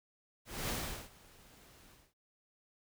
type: noise with ADSR envelope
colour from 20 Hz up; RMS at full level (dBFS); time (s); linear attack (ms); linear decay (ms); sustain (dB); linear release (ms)
pink; -36; 0.45-2.14; 240; 400; -24; 230
effects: none